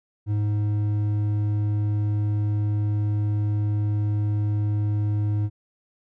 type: tone with hard clipping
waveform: triangle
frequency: 104.5 Hz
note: G#2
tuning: 11 cents sharp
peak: -22 dBFS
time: 0.26-5.5 s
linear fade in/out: 50 ms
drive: 9 dB
effects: none